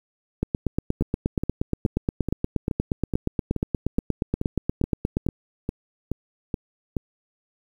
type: two click trains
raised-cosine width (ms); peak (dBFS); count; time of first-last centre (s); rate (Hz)
3; -12 / -9; 15 / 42; 1.01-6.967 / 0.43-5.288; 2.35 / 8.44
effects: 8-bit